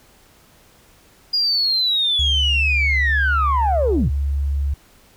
sine linear sweep, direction down, 4887 to 77.78 Hz, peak -15 dBFS, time 1.33-4.1 s, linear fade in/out 10 ms
sine tone, 70.4 Hz, C#2, 27 cents sharp, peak -17 dBFS, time 2.19-4.74 s, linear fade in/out 5 ms
effects tanh soft clip ceiling -10 dBFS + pink hiss -52 dBFS RMS until 5.16 s

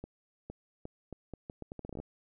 accelerating click train, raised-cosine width 2 ms, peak -28 dBFS, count 16, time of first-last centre 0.04-2 s, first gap 460 ms, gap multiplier 0.77, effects none

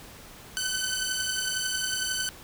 10% pulse beating tone pair, 1511 / 1522 Hz, F#6 / F#6, +36 / +48 cents, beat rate 11 Hz, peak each -21 / -23 dBFS, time 0.57-2.29 s, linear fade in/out 0 ms, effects pink hiss -47 dBFS RMS until 2.43 s

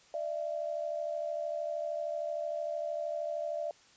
sine tone pair together, 596.9 / 670 Hz, D5 / E5, +28 / +28 cents, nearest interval major second, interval 200 cents, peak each -35 / -36 dBFS, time 0.14-3.71 s, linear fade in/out 2 ms, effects white hiss -61 dBFS RMS until 3.96 s + resampled to 16000 Hz

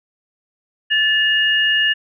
sine tone pair together, 1743 / 2853 Hz, A6 / F7, -17 / +36 cents, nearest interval major sixth, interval 853 cents, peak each -16 dBFS, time 0.9-1.94 s, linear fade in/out 20 ms, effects none

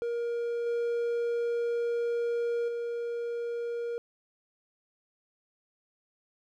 triangle tone with level steps, 471.6 Hz, A#4, 20 cents sharp, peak -27 / -25 / -29 dBFS, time 0.02-3.98 s, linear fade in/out 0 ms, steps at 0.66 / 2.68 s, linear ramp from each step 5 ms, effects none

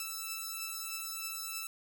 5% pulse tone pair together, 1320.1 / 2637 Hz, E6 / E7, +2 / 0 cents, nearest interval octave, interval 1198 cents, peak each -28 / -33 dBFS, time 0-1.67 s, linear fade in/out 2 ms, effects none

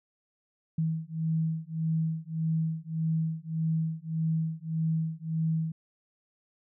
sine beating tone pair, 160 / 161.7 Hz, D#3 / E3, +49 / -33 cents, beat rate 1.7 Hz, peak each -30 dBFS, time 0.78-5.72 s, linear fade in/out 5 ms, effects none

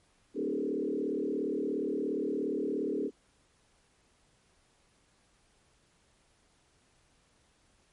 sine tone with frequency modulation, 349.2 Hz, F4, in tune, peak -29 dBFS, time 0.34-3.11 s, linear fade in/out 50 ms, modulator 37.1 Hz, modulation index 2.8, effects pink hiss -68 dBFS RMS until 7.92 s + MP3 48 kbps

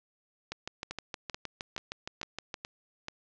two click trains, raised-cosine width 0.2 ms, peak -19 / -20 dBFS, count 14 / 6, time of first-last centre 0.52-2.542 / 0.91-3.084 s, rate 6.43 / 2.3 Hz, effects resampled to 16000 Hz + 8-bit

